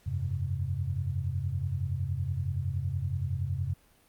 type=chord; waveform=sine; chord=F suspended second; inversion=none; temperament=equal with one note detuned; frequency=87.31 / 98 / 133.41 Hz; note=F2 / G2 / C3; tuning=0 / 0 / +34 cents; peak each=-33 dBFS; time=0.06-3.74 s; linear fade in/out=10 ms; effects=pink hiss -63 dBFS RMS until 4.08 s + Opus 48 kbps